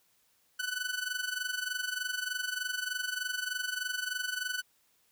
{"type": "tone with amplitude modulation", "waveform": "sawtooth", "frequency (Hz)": 1495, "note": "F#6", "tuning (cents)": 17, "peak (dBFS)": -26, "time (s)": [0.59, 4.62], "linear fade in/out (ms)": 10, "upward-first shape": "sine", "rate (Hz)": 23.3, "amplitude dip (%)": 75, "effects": ["white hiss -70 dBFS RMS until 5.11 s"]}